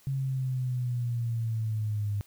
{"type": "linear sweep", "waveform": "sine", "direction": "down", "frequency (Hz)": [136.4, 101.3], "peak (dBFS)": -27, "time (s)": [0.07, 2.21], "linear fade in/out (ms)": 0, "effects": ["white hiss -60 dBFS RMS until 2.26 s"]}